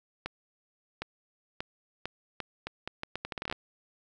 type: accelerating click train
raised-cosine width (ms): 0.3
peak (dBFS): -18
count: 18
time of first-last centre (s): 0.26-3.525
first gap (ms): 760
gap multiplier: 0.77
effects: none